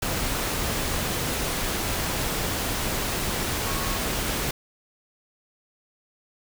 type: tone in noise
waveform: sine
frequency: 1100 Hz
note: C#6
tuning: 14 cents flat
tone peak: -35 dBFS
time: 3.66-3.98 s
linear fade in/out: 5 ms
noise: pink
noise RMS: -27 dBFS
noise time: 0.02-4.51 s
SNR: -11 dB
effects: none